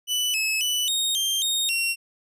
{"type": "tone with pitch steps", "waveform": "sawtooth", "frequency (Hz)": [2980, 2588, 2976, 3721, 3169, 3710, 2738], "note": ["F#7", "E7", "F#7", "A#7", "G7", "A#7", "F7"], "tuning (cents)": [12, -32, 9, -4, 18, -9, -35], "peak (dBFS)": -19, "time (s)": [0.07, 1.96], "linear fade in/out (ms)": 50, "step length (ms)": 270, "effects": ["resampled to 32000 Hz"]}